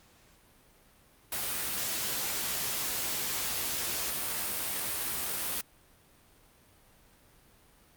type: noise with comb filter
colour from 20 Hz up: white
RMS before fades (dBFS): -33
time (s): 1.32-5.61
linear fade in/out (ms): 2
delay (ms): 15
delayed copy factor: +0.5
effects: pink hiss -61 dBFS RMS until 7.96 s + Opus 48 kbps